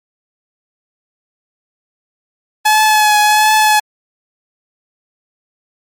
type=tone with vibrato; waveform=sawtooth; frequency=852 Hz; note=G#5; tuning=44 cents sharp; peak=-4 dBFS; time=2.65-3.8 s; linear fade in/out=10 ms; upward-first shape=triangle; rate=1.4 Hz; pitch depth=28 cents each way; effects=MP3 64 kbps